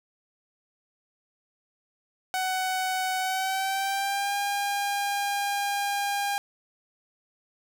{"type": "tone with pitch glide", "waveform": "sawtooth", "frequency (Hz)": [748, 806.3], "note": ["F#5", "G5"], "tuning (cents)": [19, 49], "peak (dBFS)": -22, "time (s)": [2.34, 6.38], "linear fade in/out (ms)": 0, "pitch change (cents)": 130, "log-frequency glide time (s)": [3.18, 4.35], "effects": []}